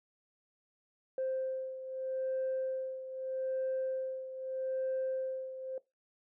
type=beating tone pair; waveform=sine; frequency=523.3 / 524.1 Hz; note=C5 / C5; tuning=0 / +3 cents; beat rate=0.8 Hz; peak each=-34 / -39 dBFS; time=1.18-5.78 s; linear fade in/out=2 ms; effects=noise-tail reverb RT60 0.2 s tail -19 dB re dry + tanh soft clip ceiling -28 dBFS